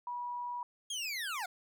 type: tone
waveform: sine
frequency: 971 Hz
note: B5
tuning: 30 cents flat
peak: -36 dBFS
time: 0.07-0.63 s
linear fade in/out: 2 ms
type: linear sweep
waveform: 25% pulse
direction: down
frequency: 3322 to 684 Hz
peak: -32 dBFS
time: 0.9-1.46 s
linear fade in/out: 5 ms
effects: none